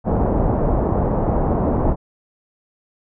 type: low-pass noise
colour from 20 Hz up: pink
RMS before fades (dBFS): -18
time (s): 0.04-1.96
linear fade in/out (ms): 50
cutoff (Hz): 890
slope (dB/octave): 24
effects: none